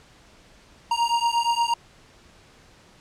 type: beating tone pair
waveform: square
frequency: 932.3 / 940.8 Hz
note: A#5 / A#5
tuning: 0 / +16 cents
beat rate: 8.5 Hz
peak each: -24 dBFS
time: 0.91-1.74 s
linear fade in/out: 5 ms
effects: pink hiss -53 dBFS RMS until 3 s + low-pass 7000 Hz 12 dB/octave